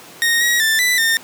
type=tone with pitch steps; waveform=sawtooth; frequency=1859 / 1902 / 1773 / 1987 / 1818 Hz; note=A#6 / A#6 / A6 / B6 / A#6; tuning=-5 / +34 / +13 / +10 / -44 cents; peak=-10 dBFS; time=0.22-1.17 s; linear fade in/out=0 ms; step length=190 ms; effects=pink hiss -39 dBFS RMS until 1.23 s + high-pass 200 Hz 12 dB/octave